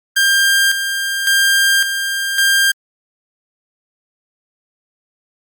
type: tone with tremolo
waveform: sawtooth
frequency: 1596 Hz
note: G6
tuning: 31 cents sharp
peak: -7 dBFS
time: 0.16-2.72 s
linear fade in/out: 10 ms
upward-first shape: square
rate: 0.9 Hz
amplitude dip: 55%
effects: Opus 48 kbps